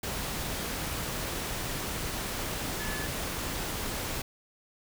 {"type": "tone in noise", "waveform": "sine", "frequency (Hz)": 1720, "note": "A6", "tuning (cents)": -40, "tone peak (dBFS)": -39, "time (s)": [2.79, 3.07], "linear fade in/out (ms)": 5, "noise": "pink", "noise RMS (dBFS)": -34, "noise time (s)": [0.03, 4.22], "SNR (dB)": -8, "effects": []}